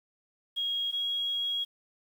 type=tone pair in turn; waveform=sine; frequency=3281 / 3302 Hz; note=G#7 / G#7; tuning=-22 / -11 cents; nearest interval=unison; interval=11 cents; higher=second; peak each=-28 dBFS; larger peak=neither; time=0.56-0.92 / 0.92-1.65 s; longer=second; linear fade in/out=20 ms; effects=9-bit